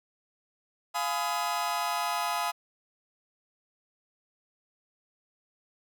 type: chord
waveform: 40% pulse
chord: F half-diminished seventh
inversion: none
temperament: just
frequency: 698.5 / 838.1 / 1005.8 / 1257.2 Hz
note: F5 / Ab5 / Cb6 / Eb6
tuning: 0 / +16 / +31 / +18 cents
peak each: -33 dBFS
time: 0.94-2.52 s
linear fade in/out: 20 ms
effects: none